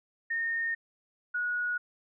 sine tone pair in turn, 1835 / 1456.4 Hz, A#6 / F#6, -28 / -28 cents, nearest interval major third, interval 400 cents, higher first, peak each -28 dBFS, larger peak neither, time 0.3-0.75 / 1.34-1.78 s, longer first, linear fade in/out 10 ms, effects none

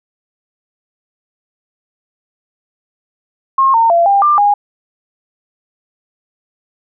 sine tone with pitch steps, 1074 / 913 / 682 / 798 / 1190 / 819 Hz, C6 / A#5 / F5 / G5 / D6 / G#5, +45 / -36 / -41 / +31 / +22 / -24 cents, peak -7 dBFS, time 3.58-4.54 s, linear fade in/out 5 ms, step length 160 ms, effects none

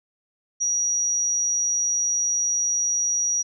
sine tone, 5770 Hz, F#8, 44 cents flat, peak -20 dBFS, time 0.6-3.43 s, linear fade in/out 20 ms, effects none

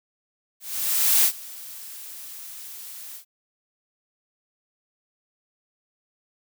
blue noise with ADSR envelope, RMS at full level -17 dBFS, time 0.6-3.25 s, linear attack 640 ms, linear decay 82 ms, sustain -22 dB, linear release 96 ms, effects none

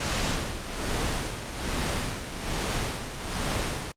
pink noise with tremolo, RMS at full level -27 dBFS, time 0-3.92 s, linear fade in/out 5 ms, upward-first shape sine, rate 1.2 Hz, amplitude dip 60%, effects low-pass 8000 Hz 12 dB/octave + Opus 48 kbps

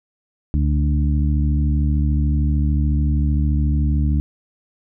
harmonic tone with a mistuned harmonic, 73.5 Hz, D2, 2 cents sharp, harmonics 1 / 2 / 3 / 4, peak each -16 / -22 / -26 / -28 dBFS, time 0.54-4.2 s, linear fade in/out 0 ms, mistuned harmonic 1, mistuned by -33 cents, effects none

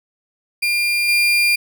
35% pulse tone with level steps, 2400 Hz, D7, 37 cents sharp, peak -14 / -11 dBFS, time 0.62-1.56 s, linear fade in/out 10 ms, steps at 1.08 s, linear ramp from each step 10 ms, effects none

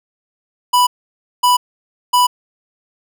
square tone bursts, 987.8 Hz, B5, in tune, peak -10 dBFS, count 3, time 0.73-2.27 s, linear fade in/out 10 ms, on 140 ms, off 560 ms, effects none

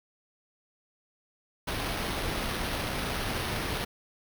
pink noise with sample-and-hold, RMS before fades -32 dBFS, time 1.67-3.85 s, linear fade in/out 10 ms, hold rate 7350 Hz, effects none

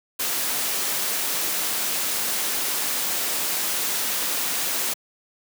white noise, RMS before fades -25 dBFS, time 0.19-4.94 s, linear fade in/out 10 ms, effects high-pass 200 Hz 12 dB/octave

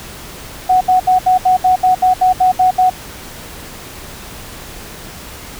sine tone bursts, 740 Hz, F#5, in tune, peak -7 dBFS, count 12, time 0.69-2.9 s, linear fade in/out 10 ms, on 120 ms, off 70 ms, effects pink hiss -32 dBFS RMS until 5.59 s

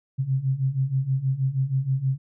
sine beating tone pair, 129.8 / 136.1 Hz, C3 / C#3, -13 / -31 cents, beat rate 6.3 Hz, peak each -26 / -23 dBFS, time 0.18-2.18 s, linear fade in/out 20 ms, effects none

